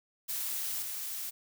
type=noise with level steps; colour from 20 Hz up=blue; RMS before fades=-35 / -38 dBFS; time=0.28-1.31 s; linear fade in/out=20 ms; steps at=0.82 s; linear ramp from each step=2 ms; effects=none